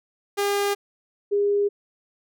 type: tone pair in turn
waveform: sawtooth / sine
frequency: 403.9 / 406.7 Hz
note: G#4 / G#4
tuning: -48 / -36 cents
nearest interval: unison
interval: 12 cents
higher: second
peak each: -17 / -18 dBFS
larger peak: first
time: 0.37-0.75 / 1.31-1.69 s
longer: neither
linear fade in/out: 20 ms
effects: none